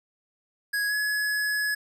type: tone with pitch glide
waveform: square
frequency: 1661.2 to 1693.2 Hz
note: G#6 to G#6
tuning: 0 to +33 cents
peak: -25 dBFS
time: 0.73-1.75 s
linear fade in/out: 10 ms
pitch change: +33 cents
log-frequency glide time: 0.88-0.93 s
effects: none